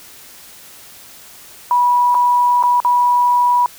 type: tone with dropouts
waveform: sine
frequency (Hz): 976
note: B5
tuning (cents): -21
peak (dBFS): -10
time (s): 1.71-3.66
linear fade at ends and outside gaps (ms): 1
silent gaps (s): 2.145-2.15 / 2.627-2.636 / 2.802-2.848
effects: white hiss -40 dBFS RMS until 3.78 s